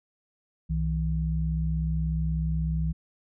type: tone pair together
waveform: sine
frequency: 63.7 / 160.2 Hz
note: C2 / E3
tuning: -46 / -49 cents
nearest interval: octave + major third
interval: 1597 cents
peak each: -27 dBFS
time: 0.69-2.93 s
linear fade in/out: 20 ms
effects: none